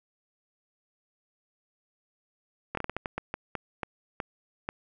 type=slowing click train; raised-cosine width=0.5 ms; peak=-16 dBFS; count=13; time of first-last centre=2.75-4.689 s; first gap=23 ms; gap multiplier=1.32; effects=none